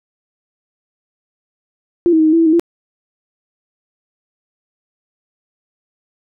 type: tone with pitch steps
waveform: sine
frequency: 345.6 / 320 / 314.5 / 312.3 / 331.2 / 329.2 / 315 / 339.6 Hz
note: F4 / D#4 / D#4 / D#4 / E4 / E4 / D#4 / F4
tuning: -18 / +49 / +19 / +7 / +8 / -2 / +21 / -48 cents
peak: -8 dBFS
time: 2.06-2.596 s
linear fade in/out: 0 ms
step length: 67 ms
effects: none